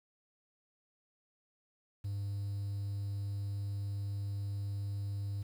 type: tone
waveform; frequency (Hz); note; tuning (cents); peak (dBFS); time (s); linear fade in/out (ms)
triangle; 100.4; G2; +42; -32; 2.04-5.43; 10
effects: tanh soft clip ceiling -29 dBFS + 10-bit